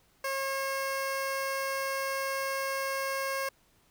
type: tone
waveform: 15% pulse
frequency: 541 Hz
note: C#5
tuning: 42 cents flat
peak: -24 dBFS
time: 0.24-3.49 s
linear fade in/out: 5 ms
effects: pink hiss -66 dBFS RMS until 3.9 s